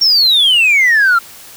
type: exponential sweep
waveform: sine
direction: down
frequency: 5588 to 1337 Hz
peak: -5 dBFS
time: 0.01-1.19 s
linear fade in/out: 10 ms
effects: tanh soft clip ceiling -5 dBFS + white hiss -36 dBFS RMS until 1.56 s